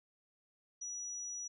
sine tone, 5850 Hz, F#8, 21 cents flat, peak -40 dBFS, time 0.81-1.48 s, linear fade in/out 10 ms, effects none

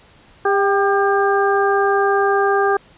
harmonic tone with a mistuned harmonic, 400 Hz, G4, 35 cents sharp, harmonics 1 / 2 / 3 / 4, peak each -16 / -19 / -21 / -22 dBFS, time 0.45-2.77 s, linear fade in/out 5 ms, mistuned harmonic 2, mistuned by -32 cents, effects pink hiss -49 dBFS RMS until 2.97 s + resampled to 8000 Hz

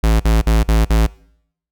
square tone bursts, 55 Hz, A1, in tune, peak -11 dBFS, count 5, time 0.03-1.068 s, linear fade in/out 10 ms, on 170 ms, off 47 ms, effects noise-tail reverb RT60 0.7 s tail -23 dB re dry

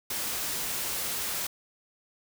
white noise, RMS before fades -32 dBFS, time 0.1-1.47 s, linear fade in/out 5 ms, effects none

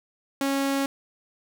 sawtooth tone, 275 Hz, C#4, 14 cents flat, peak -19 dBFS, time 0.41-0.86 s, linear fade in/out 2 ms, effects none

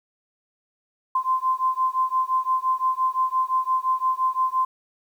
sine beating tone pair, 1035 / 1040.8 Hz, C6 / C6, -19 / -9 cents, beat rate 5.8 Hz, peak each -23 dBFS, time 1.15-4.65 s, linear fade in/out 5 ms, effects 9-bit

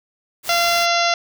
white noise, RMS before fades -30 dBFS, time 0.43-0.87 s, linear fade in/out 50 ms
harmonic tone, 687 Hz, F5, 29 cents flat, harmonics 1 / 2 / 3 / 4 / 5 / 6 / 7 / 8 / 9, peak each -19 / -22 / -24 / -25 / -26 / -27 / -27 / -28 / -29 dBFS, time 0.49-1.14 s, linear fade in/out 2 ms
effects none

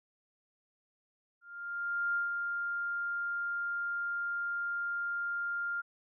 sine tone with ADSR envelope, 1400 Hz, F6, 4 cents sharp, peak -28 dBFS, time 1.41-5.82 s, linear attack 740 ms, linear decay 140 ms, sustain -4 dB, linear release 21 ms, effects none

